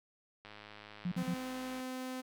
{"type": "click train", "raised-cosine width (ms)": 0.3, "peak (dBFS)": -34, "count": 143, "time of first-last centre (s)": [0.45, 1.802], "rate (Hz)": 105}
{"type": "tone bursts", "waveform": "sine", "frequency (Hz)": 178.1, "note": "F3", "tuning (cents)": 34, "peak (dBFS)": -32, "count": 3, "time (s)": [1.05, 1.342], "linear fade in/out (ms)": 5, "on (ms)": 68, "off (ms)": 44}
{"type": "tone", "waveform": "sawtooth", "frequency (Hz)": 256.9, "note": "C4", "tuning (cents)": -32, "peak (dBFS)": -35, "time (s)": [1.16, 2.22], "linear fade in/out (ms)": 20}
{"effects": []}